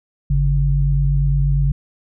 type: tone pair together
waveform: sine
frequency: 50.03 / 141.5 Hz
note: G1 / C#3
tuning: +36 / +36 cents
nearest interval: octave + tritone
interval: 1800 cents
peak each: -16 dBFS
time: 0.3-1.72 s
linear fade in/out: 5 ms
effects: none